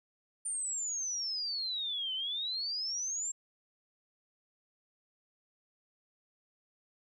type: exponential two-way sweep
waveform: sine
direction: down then up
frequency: 9160 to 3014 to 7540 Hz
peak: -33 dBFS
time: 0.45-3.32 s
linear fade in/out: 10 ms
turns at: 2.14 s
effects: 12-bit